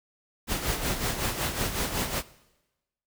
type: noise with tremolo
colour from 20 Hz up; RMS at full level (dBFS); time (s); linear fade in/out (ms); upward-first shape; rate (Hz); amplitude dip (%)
pink; -27; 0.47-2.23; 50; sine; 5.4; 60
effects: noise-tail reverb RT60 1.0 s tail -19 dB re dry